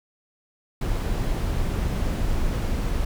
brown noise, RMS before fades -24 dBFS, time 0.81-3.05 s, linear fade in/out 5 ms, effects none

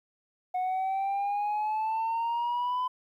sine exponential sweep, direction up, 730 to 1012 Hz, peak -24 dBFS, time 0.54-2.88 s, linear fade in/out 10 ms, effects tanh soft clip ceiling -26 dBFS + 11-bit

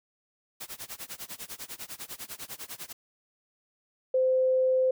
white noise with tremolo, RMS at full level -38 dBFS, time 0.6-2.93 s, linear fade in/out 10 ms, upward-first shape sine, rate 10 Hz, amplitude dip 95%
sine tone, 517 Hz, C5, 21 cents flat, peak -21 dBFS, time 4.14-4.91 s, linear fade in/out 5 ms
effects none

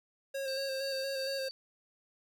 square tone with vibrato, 539 Hz, C#5, 49 cents flat, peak -35 dBFS, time 0.34-1.49 s, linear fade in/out 10 ms, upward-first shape square, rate 4.3 Hz, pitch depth 23 cents each way
sine tone with tremolo, 4584 Hz, D8, 43 cents flat, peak -38 dBFS, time 0.48-1.51 s, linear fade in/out 0 ms, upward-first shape square, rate 2.8 Hz, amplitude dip 30%
effects none

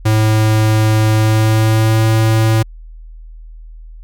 square tone with pitch glide, 108.9 to 110.93 Hz, A2 to A2, -17 to +15 cents, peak -10 dBFS, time 0.05-2.63 s, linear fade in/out 10 ms, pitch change +32 cents, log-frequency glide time 1.15-2.05 s, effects added 40 Hz sine -31 dBFS peak until 4.03 s

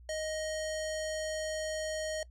square tone with low-pass filter, 625 Hz, D#5, 8 cents sharp, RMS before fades -36 dBFS, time 0.09-2.23 s, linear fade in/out 2 ms, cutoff 7600 Hz, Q 2.3, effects noise-tail reverb RT60 0.1 s tail -21 dB re dry + added 60 Hz sine -51 dBFS peak until 2.3 s

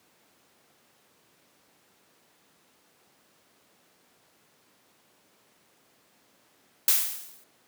blue noise with exponential decay, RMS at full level -18 dBFS, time 6.88-7.44 s, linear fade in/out 2 ms, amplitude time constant 120 ms, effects pink hiss -63 dBFS RMS until 7.67 s + high-pass 200 Hz 12 dB/octave

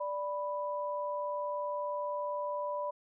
sine tone pair together, 587.3 / 987.7 Hz, D5 / B5, 0 / 0 cents, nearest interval major sixth, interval 900 cents, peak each -35 / -36 dBFS, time 0-2.91 s, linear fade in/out 10 ms, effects none

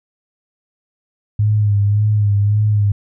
sine tone with vibrato, 103.83 Hz, G#2, in tune, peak -11 dBFS, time 1.39-2.92 s, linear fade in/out 5 ms, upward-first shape sine, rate 1.8 Hz, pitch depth 44 cents each way, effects none

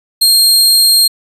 sawtooth tone, 4214 Hz, C8, 12 cents sharp, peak -3 dBFS, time 0.21-1.08 s, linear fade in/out 10 ms, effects resampled to 32000 Hz

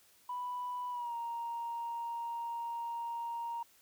sine tone with pitch glide, 987.8 to 934.5 Hz, B5 to A#5, 0 to +4 cents, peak -35 dBFS, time 0.29-3.63 s, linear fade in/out 5 ms, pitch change -96 cents, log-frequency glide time 0.9-1.15 s, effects tanh soft clip ceiling -32 dBFS + white hiss -65 dBFS RMS until 3.81 s

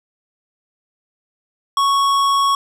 sine tone with tanh clipping, 1108.7 Hz, C#6, in tune, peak -15 dBFS, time 1.77-2.55 s, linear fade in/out 2 ms, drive 16 dB, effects none

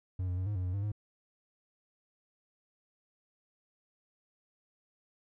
triangle tone with pitch steps, 92.2 / 90 / 92.8 / 104.1 / 91.5 / 90.7 / 99.7 / 104.9 Hz, F#2 / F#2 / F#2 / G#2 / F#2 / F#2 / G2 / G#2, -6 / -47 / +6 / +5 / -19 / -34 / +30 / +18 cents, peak -29 dBFS, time 0.19-0.918 s, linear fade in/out 5 ms, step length 91 ms, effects none

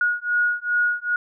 sine beating tone pair, 1446 / 1448.5 Hz, F#6 / F#6, -40 / -37 cents, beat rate 2.5 Hz, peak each -22 dBFS, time 0.01-1.16 s, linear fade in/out 2 ms, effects none

